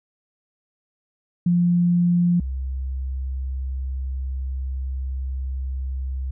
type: tone pair in turn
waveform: sine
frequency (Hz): 174.7 / 65.67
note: F3 / C2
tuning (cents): +1 / +7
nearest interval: octave + perfect fourth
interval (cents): 1694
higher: first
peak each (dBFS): -15 / -24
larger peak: first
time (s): 1.46-2.4 / 2.4-6.31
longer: second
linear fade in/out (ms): 5
effects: none